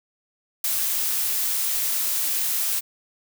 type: noise with ADSR envelope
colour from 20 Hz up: blue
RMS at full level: -22 dBFS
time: 0.64-2.81 s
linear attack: 3 ms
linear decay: 13 ms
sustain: -2 dB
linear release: 26 ms
effects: none